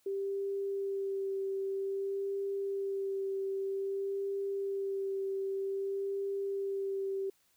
sine tone with vibrato, 392 Hz, G4, in tune, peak -32 dBFS, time 0.06-7.3 s, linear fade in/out 5 ms, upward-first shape sine, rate 0.52 Hz, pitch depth 15 cents each way, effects white hiss -71 dBFS RMS until 7.56 s

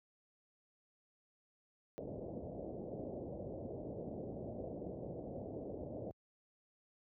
white low-pass noise, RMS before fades -45 dBFS, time 1.98-6.11 s, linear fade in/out 0 ms, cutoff 640 Hz, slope 48 dB/octave, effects high-pass 60 Hz 12 dB/octave

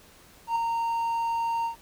triangle tone with ADSR envelope, 923 Hz, A#5, 17 cents flat, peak -19 dBFS, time 0.47-1.76 s, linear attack 88 ms, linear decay 3 ms, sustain -4 dB, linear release 110 ms, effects pink hiss -54 dBFS RMS until 1.81 s

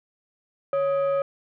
sine tone pair together, 554.1 / 1257 Hz, C#5 / D#6, -1 / +17 cents, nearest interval octave + major second, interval 1418 cents, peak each -19 / -28 dBFS, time 0.73-1.22 s, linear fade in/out 2 ms, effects tanh soft clip ceiling -18 dBFS

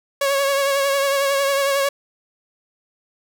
sawtooth tone with vibrato, 554.4 Hz, C#5, in tune, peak -13 dBFS, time 0.21-1.89 s, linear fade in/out 5 ms, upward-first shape triangle, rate 11 Hz, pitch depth 38 cents each way, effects none

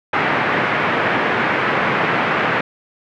white band-pass noise, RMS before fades -18 dBFS, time 0.13-2.61 s, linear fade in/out 5 ms, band 120 to 2100 Hz, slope 24 dB/octave, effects none

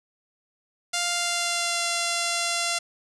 5% pulse tone with pitch glide, 698.5 to 688.1 Hz, F5 to F5, 0 to -26 cents, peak -12 dBFS, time 0.93-2.79 s, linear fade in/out 10 ms, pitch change -26 cents, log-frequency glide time 1.07-1.86 s, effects resampled to 24000 Hz + 8-bit

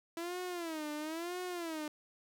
sawtooth tone with vibrato, 329.6 Hz, E4, in tune, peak -34 dBFS, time 0.17-1.88 s, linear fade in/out 2 ms, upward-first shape sine, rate 1 Hz, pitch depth 170 cents each way, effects none

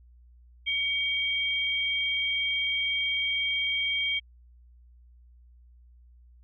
sine tone pair together, 2259 / 3197 Hz, C#7 / G7, +32 / +33 cents, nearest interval tritone, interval 601 cents, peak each -28 dBFS, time 0.66-4.2 s, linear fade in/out 20 ms, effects added 60 Hz sine -52 dBFS peak until 6.43 s

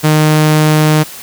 sawtooth tone, 153.9 Hz, D#3, 19 cents flat, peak -3 dBFS, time 0.03-1.04 s, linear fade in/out 20 ms, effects white hiss -30 dBFS RMS until 1.22 s

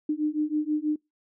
sine beating tone pair, 300 / 306.2 Hz, D4 / D#4, +37 / -28 cents, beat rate 6.2 Hz, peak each -27 / -27 dBFS, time 0.09-0.96 s, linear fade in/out 5 ms, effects noise-tail reverb RT60 0.2 s tail -26 dB re dry

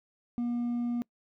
sine tone with hard clipping, 239.5 Hz, A#3, 47 cents sharp, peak -29 dBFS, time 0.38-1.02 s, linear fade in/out 0 ms, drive 2 dB, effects noise-tail reverb RT60 0.1 s tail -25 dB re dry

